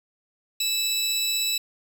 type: tone pair together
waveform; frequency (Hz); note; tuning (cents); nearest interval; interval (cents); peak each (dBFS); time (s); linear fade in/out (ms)
25% pulse; 2628 / 3934; E7 / B7; -6 / -7; perfect fifth; 699; -26 / -20; 0.6-1.58; 5
effects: none